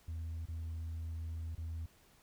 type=tone with dropouts; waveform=sine; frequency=81.6 Hz; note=E2; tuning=17 cents flat; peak=-36 dBFS; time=0.08-1.86 s; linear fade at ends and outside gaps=5 ms; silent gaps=0.457-0.485 / 1.551-1.579 s; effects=tanh soft clip ceiling -37 dBFS + pink hiss -66 dBFS RMS until 2.22 s